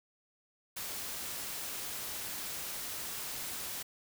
white noise, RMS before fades -40 dBFS, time 0.76-3.83 s, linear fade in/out 10 ms, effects none

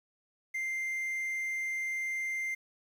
triangle tone with quantisation, 2093 Hz, C7, in tune, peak -30 dBFS, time 0.54-2.55 s, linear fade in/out 10 ms, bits 10, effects none

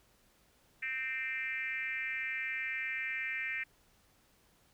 sine tone with frequency modulation, 2093 Hz, C7, in tune, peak -34 dBFS, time 0.82-3.64 s, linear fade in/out 10 ms, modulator 265 Hz, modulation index 1.5, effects pink hiss -68 dBFS RMS until 4.73 s

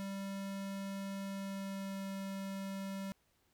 square tone with pitch glide, 196 to 194.65 Hz, G3 to G3, 0 to -12 cents, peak -40 dBFS, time 0-3.12 s, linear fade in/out 0 ms, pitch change -12 cents, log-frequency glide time 1.26-2.07 s, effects pink hiss -75 dBFS RMS until 3.53 s

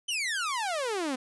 sawtooth exponential sweep, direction down, 3100 to 246.9 Hz, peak -25 dBFS, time 0.08-1.16 s, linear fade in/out 10 ms, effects resampled to 24000 Hz

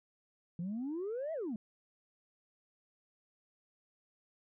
sine exponential two-way sweep, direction up then down, 164.81 to 669 to 201.1 Hz, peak -34 dBFS, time 0.59-1.56 s, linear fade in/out 2 ms, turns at 1.33 s, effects tanh soft clip ceiling -33 dBFS

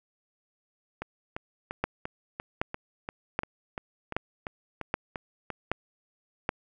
two click trains, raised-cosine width 0.5 ms, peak -19 / -11 dBFS, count 14 / 7, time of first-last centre 1.02-5.503 / 1.84-6.491 s, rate 2.9 / 1.29 Hz, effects none

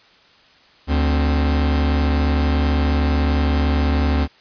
45% pulse tone pair together, 73.7 / 264 Hz, D2 / C4, +7 / +16 cents, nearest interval octave + minor seventh, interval 2209 cents, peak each -16 / -23 dBFS, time 0.87-4.28 s, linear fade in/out 50 ms, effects white hiss -51 dBFS RMS until 4.4 s + resampled to 11025 Hz

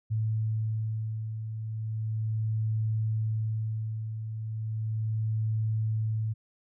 sine beating tone pair, 109.5 / 109.86 Hz, A2 / A2, -8 / -2 cents, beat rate 0.36 Hz, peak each -36 / -28 dBFS, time 0.1-6.34 s, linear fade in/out 20 ms, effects none

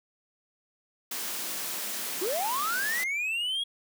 white high-pass noise, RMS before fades -34 dBFS, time 1.11-3.04 s, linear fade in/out 5 ms, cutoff 170 Hz, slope 48 dB/octave
triangle linear sweep, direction up, 329.6 to 3335 Hz, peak -26 dBFS, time 2.21-3.64 s, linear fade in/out 10 ms
effects none

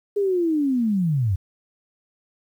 sine linear sweep, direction down, 415 to 86 Hz, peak -18 dBFS, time 0.16-1.36 s, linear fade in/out 10 ms, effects 9-bit

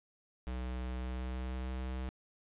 square tone with pitch glide, 62.7 to 64.31 Hz, B1 to C2, +27 to -29 cents, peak -37 dBFS, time 0.47-2.09 s, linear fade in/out 0 ms, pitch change +44 cents, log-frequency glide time 0.91-1.96 s, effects resampled to 8000 Hz + 13-bit

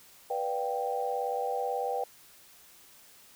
sine chord, G dominant seventh, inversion first, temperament just, 490 / 588 / 705.6 / 784 Hz, B4 / D5 / F5 / G5, -14 / +2 / +18 / 0 cents, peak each -33 / -38 / -38 / -32 dBFS, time 0.3-2.04 s, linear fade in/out 5 ms, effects white hiss -56 dBFS RMS until 3.35 s

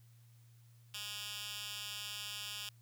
10% pulse tone with high-pass filter, 207.2 Hz, G#3, 4 cents flat, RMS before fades -44 dBFS, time 0.94-2.69 s, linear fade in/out 2 ms, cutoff 3000 Hz, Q 1.5, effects added 117 Hz sine -59 dBFS peak until 2.81 s + white hiss -72 dBFS RMS until 2.81 s

